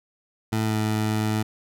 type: tone with pitch glide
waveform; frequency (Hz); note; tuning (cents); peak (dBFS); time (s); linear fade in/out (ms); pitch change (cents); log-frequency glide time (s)
20% pulse; 110 to 108.17; A2 to A2; 0 to -29; -17; 0.52-1.43; 10; -29; 0.63-0.77
effects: none